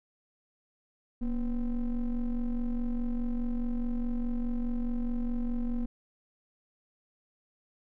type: ring-modulated tone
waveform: triangle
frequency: 130.4 Hz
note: C3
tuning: 5 cents flat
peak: -23 dBFS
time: 1.21-5.86 s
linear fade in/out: 10 ms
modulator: 108 Hz
effects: none